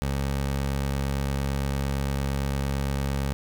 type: tone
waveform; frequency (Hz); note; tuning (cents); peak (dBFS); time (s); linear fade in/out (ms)
20% pulse; 68.8; C#2; -12; -20; 0.02-3.33; 0
effects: none